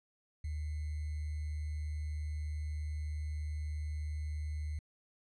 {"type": "tone with sample-and-hold", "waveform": "sine", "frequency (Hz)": 75.8, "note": "D#2", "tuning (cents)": -45, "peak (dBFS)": -35, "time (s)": [0.44, 4.79], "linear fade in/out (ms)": 5, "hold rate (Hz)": 2100, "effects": ["resampled to 24000 Hz"]}